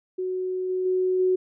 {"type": "tone with level steps", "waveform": "sine", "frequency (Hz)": 370, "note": "F#4", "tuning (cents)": 0, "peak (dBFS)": [-25, -23, -20, -18], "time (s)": [0.18, 1.36], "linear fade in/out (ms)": 10, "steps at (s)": [0.69, 0.85, 1.19], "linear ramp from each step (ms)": 10, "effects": []}